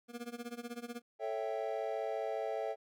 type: tone with tremolo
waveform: 25% pulse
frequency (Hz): 238.4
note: A#3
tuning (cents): +39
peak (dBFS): -35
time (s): 0.08-1.02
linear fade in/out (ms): 50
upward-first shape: sine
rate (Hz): 16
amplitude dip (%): 90
type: chord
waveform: triangle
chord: A dominant seventh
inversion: none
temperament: equal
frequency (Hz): 440 / 554.4 / 659.3 / 784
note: A4 / C#5 / E5 / G5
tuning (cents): 0 / 0 / 0 / 0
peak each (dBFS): -38 / -39 / -37 / -40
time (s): 1.19-2.76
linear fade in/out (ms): 50
effects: none